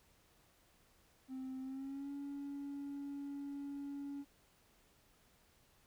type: tone with pitch glide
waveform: triangle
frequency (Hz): 261.6 to 282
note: C4 to C#4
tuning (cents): 0 to +30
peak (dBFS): -39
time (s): 1.28-4.25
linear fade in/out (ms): 50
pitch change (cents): +130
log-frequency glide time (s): 1.61-2.11
effects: tanh soft clip ceiling -37 dBFS + pink hiss -70 dBFS RMS until 5.86 s